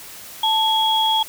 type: tone pair together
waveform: sine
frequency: 880 / 3320 Hz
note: A5 / G#7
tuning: 0 / -1 cents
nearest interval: octave + major seventh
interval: 2299 cents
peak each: -18 dBFS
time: 0.43-1.23 s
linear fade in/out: 5 ms
effects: white hiss -38 dBFS RMS until 1.28 s